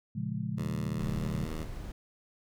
sine chord, Bb minor seventh, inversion none, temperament just, 116.54 / 139.85 / 174.81 / 209.8 Hz, Bb2 / Db3 / F3 / Ab3, 0 / +16 / +2 / +18 cents, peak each -37 dBFS, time 0.15-1.46 s, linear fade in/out 10 ms
10% pulse tone with pitch glide, 77.78 to 79.19 Hz, D#2 to D#2, 0 to +31 cents, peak -30 dBFS, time 0.57-1.65 s, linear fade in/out 20 ms, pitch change +31 cents, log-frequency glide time 0.96-1.38 s
brown noise, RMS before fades -39 dBFS, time 0.99-1.92 s, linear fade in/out 5 ms
effects none

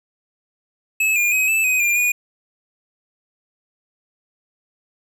square tone with pitch steps, 2592 / 2417 / 2530 / 2631 / 2512 / 2397 / 2453 Hz, E7 / D7 / D#7 / E7 / D#7 / D7 / D#7, -30 / +49 / +28 / -4 / +16 / +35 / -25 cents, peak -16 dBFS, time 1-2.12 s, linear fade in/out 5 ms, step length 160 ms, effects none

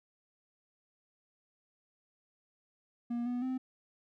triangle tone with pitch steps, 238 / 245.2 / 258.3 Hz, A#3 / B3 / C4, +36 / -12 / -22 cents, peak -30 dBFS, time 3.1-3.58 s, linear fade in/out 10 ms, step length 160 ms, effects none

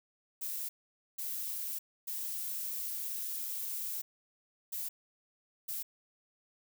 violet noise bursts at uneven times, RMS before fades -38 dBFS, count 5, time 0.41-0.69 / 1.18-1.79 / 2.07-4.02 / 4.72-4.89 / 5.68-5.83 s, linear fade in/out 10 ms, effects none

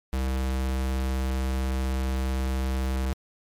square tone, 65.41 Hz, C2, in tune, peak -25 dBFS, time 0.13-3.13 s, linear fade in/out 0 ms, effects MP3 96 kbps

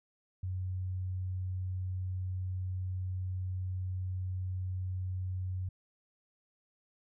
sine tone, 92.5 Hz, F#2, in tune, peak -33 dBFS, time 0.43-5.69 s, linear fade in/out 5 ms, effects none

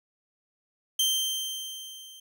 sawtooth tone with level ramp, 3137 Hz, G7, 1 cent sharp, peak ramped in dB -18 to -43 dBFS, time 0.99-2.2 s, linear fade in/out 5 ms, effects none

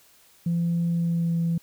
sine tone with pitch glide, 170 to 167.56 Hz, F3 to E3, -46 to +29 cents, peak -20 dBFS, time 0.46-1.58 s, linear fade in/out 5 ms, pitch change -25 cents, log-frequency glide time 0.88-1.36 s, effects tanh soft clip ceiling -18 dBFS + white hiss -57 dBFS RMS until 1.62 s

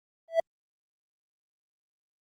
triangle tone with exponential growth, 659.3 Hz, E5, in tune, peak -14 dBFS, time 0.28-0.4 s, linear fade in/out 5 ms, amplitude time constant 25 ms, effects Opus 32 kbps

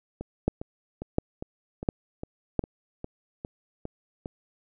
two click trains, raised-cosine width 2 ms, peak -21 / -9 dBFS, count 11 / 4, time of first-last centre 0.21-4.259 / 0.48-2.593 s, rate 2.47 / 1.42 Hz, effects none

